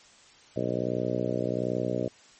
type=harmonic tone; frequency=61.3 Hz; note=B1; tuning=12 cents flat; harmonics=2 / 3 / 4 / 5 / 6 / 7 / 8 / 9 / 10; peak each=-35 / -35 / -35 / -35 / -35 / -35 / -35 / -35 / -35 dBFS; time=0.56-2.08 s; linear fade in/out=5 ms; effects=white hiss -55 dBFS RMS until 2.39 s + MP3 32 kbps